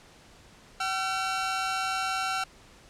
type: tone pair together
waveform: sawtooth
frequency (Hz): 762 / 1357.7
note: G5 / F6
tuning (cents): -49 / -49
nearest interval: minor seventh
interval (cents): 1000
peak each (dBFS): -27 / -26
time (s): 0.8-2.44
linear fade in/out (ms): 5
effects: pink hiss -54 dBFS RMS until 2.89 s + low-pass 8000 Hz 12 dB/octave